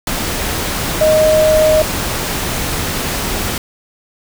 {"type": "tone in noise", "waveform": "sine", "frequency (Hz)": 622.3, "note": "D#5", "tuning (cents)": 0, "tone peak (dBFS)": -8, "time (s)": [1.01, 1.82], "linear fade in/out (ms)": 2, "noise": "pink", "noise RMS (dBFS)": -19, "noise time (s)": [0.07, 3.58], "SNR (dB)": 8, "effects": []}